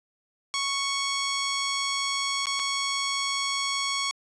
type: tone with dropouts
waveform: 10% pulse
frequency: 1108.7 Hz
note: C#6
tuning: in tune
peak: -17 dBFS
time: 0.54-4.11 s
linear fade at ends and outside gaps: 0 ms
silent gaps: 2.457-2.469 / 2.593-2.597 s
effects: resampled to 22050 Hz